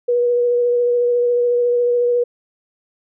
sine tone with vibrato, 483.9 Hz, B4, 35 cents flat, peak -13 dBFS, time 0.08-2.24 s, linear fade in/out 10 ms, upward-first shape sine, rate 14 Hz, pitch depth 14 cents each way, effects none

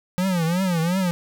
square tone with vibrato, 176 Hz, F3, 14 cents sharp, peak -20 dBFS, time 0.18-1.11 s, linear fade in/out 0 ms, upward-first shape triangle, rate 2.8 Hz, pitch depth 180 cents each way, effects none

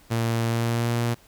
sawtooth tone with pitch glide, 115.3 to 118.2 Hz, A#2 to A#2, -19 to +24 cents, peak -18 dBFS, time 0.1-1.15 s, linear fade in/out 20 ms, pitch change +43 cents, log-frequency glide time 0.45-0.92 s, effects pink hiss -55 dBFS RMS until 1.27 s

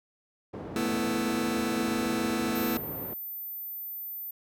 white low-pass noise, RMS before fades -39 dBFS, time 0.53-3.14 s, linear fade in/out 10 ms, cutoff 470 Hz, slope 12 dB/octave
sawtooth chord, A suspended second, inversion none, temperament just, 220 / 247.5 / 330 Hz, A3 / B3 / E4, 0 / +4 / +2 cents, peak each -27 dBFS, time 0.76-2.77 s, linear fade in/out 0 ms
sine tone, 14080 Hz, A9, in tune, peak -35 dBFS, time 2.55-4.31 s, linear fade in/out 5 ms
effects high-pass 80 Hz 12 dB/octave

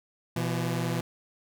sawtooth tone pair together, 122.6 / 168.55 Hz, B2 / E3, -12 / +39 cents, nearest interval tritone, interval 551 cents, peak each -26 dBFS, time 0.36-1.01 s, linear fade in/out 5 ms, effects none

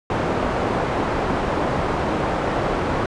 white low-pass noise, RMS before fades -22 dBFS, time 0.1-3.06 s, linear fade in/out 2 ms, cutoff 840 Hz, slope 12 dB/octave, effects resampled to 22050 Hz

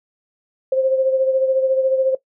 sine beating tone pair, 526 / 540 Hz, C5 / C#5, +9 / -45 cents, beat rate 14 Hz, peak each -15 / -22 dBFS, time 0.72-2.15 s, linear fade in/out 5 ms, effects noise-tail reverb RT60 0.1 s tail -17 dB re dry

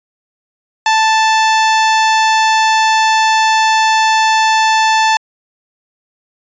sawtooth tone, 880 Hz, A5, in tune, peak -5 dBFS, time 0.86-5.17 s, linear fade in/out 2 ms, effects resampled to 16000 Hz

